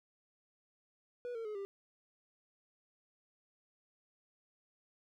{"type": "tone with pitch steps", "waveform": "triangle", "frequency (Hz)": [487.6, 454.9, 424.5, 396.1], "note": ["B4", "A#4", "G#4", "G4"], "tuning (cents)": [-22, -42, 38, 18], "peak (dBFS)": -37, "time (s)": [1.25, 1.65], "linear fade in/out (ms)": 0, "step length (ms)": 100, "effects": []}